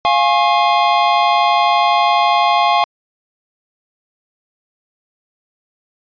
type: chord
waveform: square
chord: Db major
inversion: first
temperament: equal with one note detuned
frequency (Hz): 698.5 / 830.6 / 1082.8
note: F5 / Ab5 / Db6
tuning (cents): 0 / 0 / -41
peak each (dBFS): -16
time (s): 0.05-2.84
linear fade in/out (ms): 0
effects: resampled to 11025 Hz